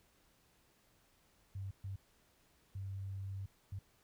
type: tone bursts at uneven times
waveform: sine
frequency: 97.2 Hz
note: G2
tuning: 14 cents flat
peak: -40 dBFS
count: 4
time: 1.55-1.71 / 1.84-1.96 / 2.75-3.46 / 3.72-3.79 s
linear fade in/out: 5 ms
effects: pink hiss -71 dBFS RMS until 4.03 s